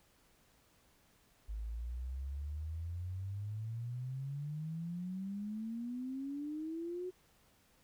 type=exponential sweep; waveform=sine; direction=up; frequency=51.91 to 370.5 Hz; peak=-38 dBFS; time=1.48-7.11 s; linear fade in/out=20 ms; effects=pink hiss -69 dBFS RMS until 7.83 s